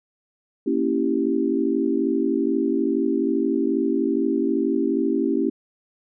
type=chord; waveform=sine; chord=A# diminished seventh; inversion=none; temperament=equal; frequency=233.1 / 277.2 / 329.6 / 392 Hz; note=A#3 / C#4 / E4 / G4; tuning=0 / 0 / 0 / 0 cents; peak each=-26 / -23 / -24 / -25 dBFS; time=0.66-5.5 s; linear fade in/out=10 ms; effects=none